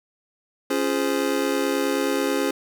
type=chord; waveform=square; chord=Db major seventh; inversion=none; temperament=just; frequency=277.2 / 346.5 / 415.8 / 519.7 Hz; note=Db4 / F4 / Ab4 / C5; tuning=0 / -14 / +2 / -12 cents; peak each=-26 / -29 / -27 / -28 dBFS; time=0.7-2.51 s; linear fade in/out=5 ms; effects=none

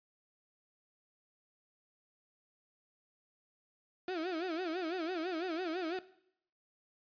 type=tone with vibrato; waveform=35% pulse; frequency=344.3 Hz; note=F4; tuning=25 cents flat; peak=-33 dBFS; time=4.08-5.99 s; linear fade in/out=2 ms; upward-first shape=sine; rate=6 Hz; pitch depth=160 cents each way; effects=noise-tail reverb RT60 0.7 s tail -17 dB re dry + resampled to 11025 Hz

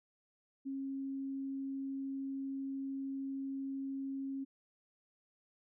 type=tone; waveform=sine; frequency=271.3 Hz; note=C#4; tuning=37 cents flat; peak=-37 dBFS; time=0.65-4.45 s; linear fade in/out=20 ms; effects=none

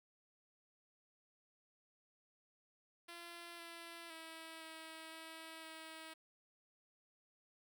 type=tone with pitch steps; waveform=5% pulse; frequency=342.3 / 337.1 / 324.2 / 321 / 323 / 320.1 Hz; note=F4 / E4 / E4 / E4 / E4 / D#4; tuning=-35 / +39 / -29 / -46 / -35 / +49 cents; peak=-39 dBFS; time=3.08-6.14 s; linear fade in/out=10 ms; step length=510 ms; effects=none

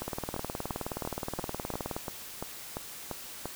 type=two click trains; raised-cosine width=1 ms; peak=-20 / -19 dBFS; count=11 / 37; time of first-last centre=0.02-3.456 / 0.08-1.965 s; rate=2.91 / 19.1 Hz; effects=white hiss -44 dBFS RMS until 3.55 s

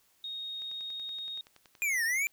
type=tone; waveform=sine; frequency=3729 Hz; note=A#7; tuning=in tune; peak=-36 dBFS; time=0.24-1.41 s; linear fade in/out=2 ms
type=click train; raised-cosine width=0.2 ms; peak=-36 dBFS; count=13; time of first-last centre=0.62-1.752 s; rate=10.6 Hz
type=linear two-way sweep; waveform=square; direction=down then up; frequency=2462 to 1760 to 2388 Hz; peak=-28 dBFS; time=1.82-2.27 s; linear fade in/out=0 ms; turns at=2.04 s
effects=white hiss -68 dBFS RMS until 2.32 s

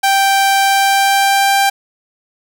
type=tone with pitch glide; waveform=sawtooth; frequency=784 to 789.9 Hz; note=G5 to G5; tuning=0 to +13 cents; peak=-6 dBFS; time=0.03-1.7 s; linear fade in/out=10 ms; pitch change=+13 cents; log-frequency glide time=0.59-1.53 s; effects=none

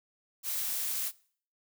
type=noise with amplitude modulation; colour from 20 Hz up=blue; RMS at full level=-32 dBFS; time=0.43-1.12 s; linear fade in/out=50 ms; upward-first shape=sine; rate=221 Hz; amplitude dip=25%; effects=noise-tail reverb RT60 0.5 s tail -21 dB re dry

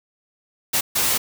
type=noise bursts at uneven times; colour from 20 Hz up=white; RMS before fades=-20 dBFS; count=2; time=0.73-0.81 / 0.95-1.18 s; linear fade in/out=10 ms; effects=none

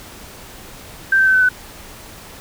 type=tone with pitch steps; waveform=sine; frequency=1568 / 1550.9 / 1534 / 1517.2 / 1500.7 Hz; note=G6 / G6 / G6 / F#6 / F#6; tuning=0 / -19 / -38 / +43 / +24 cents; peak=-10 dBFS; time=1.12-1.49 s; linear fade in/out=5 ms; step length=74 ms; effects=pink hiss -38 dBFS RMS until 2.4 s

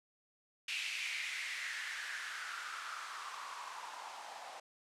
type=noise with band-pass filter sweep; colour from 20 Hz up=blue; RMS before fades=-43 dBFS; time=0.68-4.6 s; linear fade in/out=5 ms; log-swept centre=2600 to 750 Hz; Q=4.5; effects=low-pass 8000 Hz 12 dB/octave

